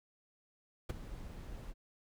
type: noise with ADSR envelope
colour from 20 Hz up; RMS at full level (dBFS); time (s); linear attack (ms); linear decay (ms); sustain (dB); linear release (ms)
brown; -31; 0.89-1.74; 9; 16; -15; 43
effects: none